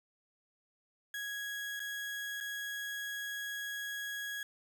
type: tone with dropouts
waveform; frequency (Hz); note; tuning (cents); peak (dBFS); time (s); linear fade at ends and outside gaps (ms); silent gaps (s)
35% pulse; 1659; G#6; -2; -36; 1.14-4.43; 2; 1.795-1.801 / 2.403-2.408
effects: none